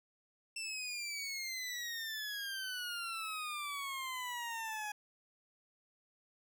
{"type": "exponential sweep", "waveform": "20% pulse", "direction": "down", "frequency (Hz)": [2689, 830.6], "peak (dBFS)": -34, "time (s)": [0.56, 4.92], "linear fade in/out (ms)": 5, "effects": []}